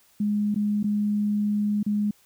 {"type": "tone with dropouts", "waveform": "sine", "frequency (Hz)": 207.7, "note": "G#3", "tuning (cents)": 0, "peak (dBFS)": -21, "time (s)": [0.2, 2.11], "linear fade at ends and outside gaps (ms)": 5, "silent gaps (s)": [[0.545, 0.559], [0.83, 0.841], [1.83, 1.863]], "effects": ["white hiss -60 dBFS RMS until 2.25 s"]}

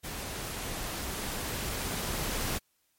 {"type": "noise with level ramp", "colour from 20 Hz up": "pink", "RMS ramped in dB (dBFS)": [-38, -32], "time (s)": [0.03, 2.59], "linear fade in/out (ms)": 20, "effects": ["white hiss -73 dBFS RMS until 2.98 s", "MP3 64 kbps"]}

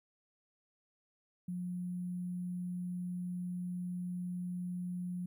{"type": "tone with sample-and-hold", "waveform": "sine", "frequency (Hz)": 178.8, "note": "F3", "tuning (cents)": 41, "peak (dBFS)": -36, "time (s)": [1.48, 5.26], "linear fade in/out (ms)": 5, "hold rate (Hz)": 11025, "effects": []}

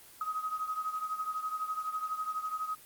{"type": "beating tone pair", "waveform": "sine", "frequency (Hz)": [1259, 1271], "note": ["D#6", "D#6"], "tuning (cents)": [20, 36], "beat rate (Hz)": 12, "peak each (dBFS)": [-33, -37], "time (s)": [0.21, 2.75], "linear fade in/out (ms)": 2, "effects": ["white hiss -54 dBFS RMS until 2.85 s", "Opus 24 kbps"]}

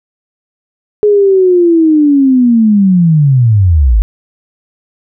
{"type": "linear sweep", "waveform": "sine", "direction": "down", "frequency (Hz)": [422.3, 46.75], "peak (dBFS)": -4, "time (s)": [1.03, 4.02], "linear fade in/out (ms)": 0, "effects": []}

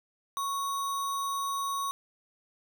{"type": "tone with sample-and-hold", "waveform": "sine", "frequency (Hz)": 1108.7, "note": "C#6", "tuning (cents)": 0, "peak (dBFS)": -29, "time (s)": [0.37, 1.91], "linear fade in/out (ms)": 0, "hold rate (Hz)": 4900, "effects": []}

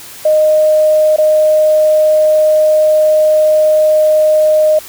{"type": "tone with dropouts", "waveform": "sine", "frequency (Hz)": 617, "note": "D#5", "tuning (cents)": -15, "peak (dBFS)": -6, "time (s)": [0.25, 4.79], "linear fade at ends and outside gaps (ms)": 5, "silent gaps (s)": [1.163, 1.183], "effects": ["white hiss -32 dBFS RMS until 4.88 s"]}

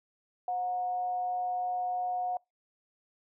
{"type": "tone with frequency modulation", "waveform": "sine", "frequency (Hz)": 726, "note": "F#5", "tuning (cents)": -33, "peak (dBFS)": -29, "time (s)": [0.48, 2.37], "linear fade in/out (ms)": 2, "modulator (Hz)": 207, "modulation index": 0.21, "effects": ["noise-tail reverb RT60 0.2 s tail -26 dB re dry"]}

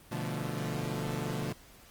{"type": "chord", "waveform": "sawtooth", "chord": "B half-diminished seventh", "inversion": "none", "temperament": "equal with one note detuned", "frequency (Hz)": [123.47, 146.83, 172.91, 220], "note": ["B2", "D3", "F3", "A3"], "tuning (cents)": [0, 0, -17, 0], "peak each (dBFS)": [-34, -33, -35, -36], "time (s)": [0.11, 1.53], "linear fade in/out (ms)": 10, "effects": ["pink hiss -56 dBFS RMS until 1.9 s", "Opus 24 kbps"]}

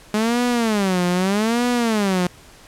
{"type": "tone with vibrato", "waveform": "sawtooth", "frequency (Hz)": 208.3, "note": "G#3", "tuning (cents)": 5, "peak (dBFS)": -13, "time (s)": [0.14, 2.27], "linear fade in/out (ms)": 2, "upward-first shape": "sine", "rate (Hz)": 0.81, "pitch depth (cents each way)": 280, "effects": ["pink hiss -46 dBFS RMS until 2.67 s", "low-pass 11000 Hz 12 dB/octave"]}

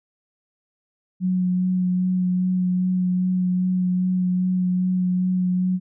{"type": "tone with vibrato", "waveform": "sine", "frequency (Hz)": 182.7, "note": "F#3", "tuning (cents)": -22, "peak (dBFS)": -18, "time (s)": [1.2, 5.8], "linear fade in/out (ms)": 50, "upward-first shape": "sine", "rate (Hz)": 2.5, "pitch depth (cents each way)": 14, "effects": []}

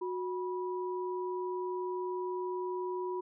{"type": "tone pair together", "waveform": "sine", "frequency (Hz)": [366, 977], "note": ["F#4", "B5"], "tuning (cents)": [-19, -19], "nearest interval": "octave + perfect fourth", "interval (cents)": 1700, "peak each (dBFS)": [-34, -39], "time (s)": [0.01, 3.21], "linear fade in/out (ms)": 10, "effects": []}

